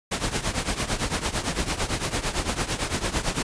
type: noise with tremolo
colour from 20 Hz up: pink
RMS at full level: -23 dBFS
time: 0.11-3.43 s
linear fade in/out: 10 ms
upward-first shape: triangle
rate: 8.9 Hz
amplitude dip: 85%
effects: resampled to 22050 Hz